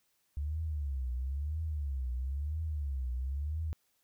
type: tone with vibrato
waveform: sine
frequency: 70.3 Hz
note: C#2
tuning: 25 cents sharp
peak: -32 dBFS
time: 0.37-3.73 s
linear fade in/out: 0 ms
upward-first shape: triangle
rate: 1 Hz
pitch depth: 250 cents each way
effects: white hiss -75 dBFS RMS until 4.03 s